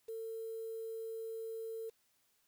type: tone with quantisation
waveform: sine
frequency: 450 Hz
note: A4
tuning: 39 cents sharp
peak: -40 dBFS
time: 0.08-1.9 s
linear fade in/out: 10 ms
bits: 10
effects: white hiss -75 dBFS RMS until 2.47 s